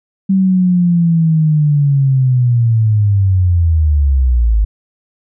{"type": "linear sweep", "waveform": "sine", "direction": "down", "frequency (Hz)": [193.7, 50.9], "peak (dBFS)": -8, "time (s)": [0.29, 4.65], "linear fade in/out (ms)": 10, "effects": []}